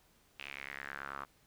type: tone with band-pass filter sweep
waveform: sawtooth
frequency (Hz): 69.3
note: C#2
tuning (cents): 0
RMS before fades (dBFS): -45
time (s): 0.39-1.25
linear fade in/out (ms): 5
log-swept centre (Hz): 2700 to 1200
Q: 4.6
effects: pink hiss -68 dBFS RMS until 1.46 s